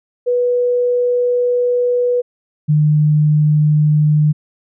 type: tone pair in turn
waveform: sine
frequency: 490 / 151.08 Hz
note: B4 / D3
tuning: -14 / +49 cents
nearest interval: octave + minor sixth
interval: 2037 cents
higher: first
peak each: -12 / -9 dBFS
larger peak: second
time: 0.26-2.22 / 2.68-4.33 s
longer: first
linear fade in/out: 20 ms
effects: none